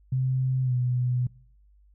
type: tone with pitch glide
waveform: sine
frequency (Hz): 130 to 124.49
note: C3 to B2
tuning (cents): -11 to +14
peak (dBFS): -22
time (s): 0.12-1.27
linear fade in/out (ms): 5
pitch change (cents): -75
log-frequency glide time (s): 0.63-0.73
effects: noise-tail reverb RT60 0.6 s tail -23 dB re dry + added 50 Hz sine -55 dBFS peak until 1.94 s